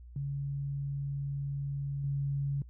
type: tone with level steps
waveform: sine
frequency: 139.9 Hz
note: C#3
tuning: 16 cents sharp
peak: -32 / -29 dBFS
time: 0.16-2.62 s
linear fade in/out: 2 ms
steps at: 2.04 s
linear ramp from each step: 2 ms
effects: noise-tail reverb RT60 0.1 s tail -25 dB re dry + added 60 Hz sine -47 dBFS peak until 2.69 s